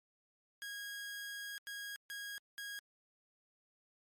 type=tone bursts at uneven times; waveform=sawtooth; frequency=1641 Hz; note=G#6; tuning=21 cents flat; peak=-39 dBFS; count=4; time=0.62-1.58 / 1.67-1.96 / 2.1-2.38 / 2.58-2.79 s; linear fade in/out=0 ms; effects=MP3 64 kbps